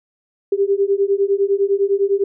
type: beating tone pair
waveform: sine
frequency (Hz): 392 / 401.9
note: G4 / G4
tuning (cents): 0 / +43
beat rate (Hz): 9.9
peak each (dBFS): -17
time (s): 0.52-2.24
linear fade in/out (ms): 5
effects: none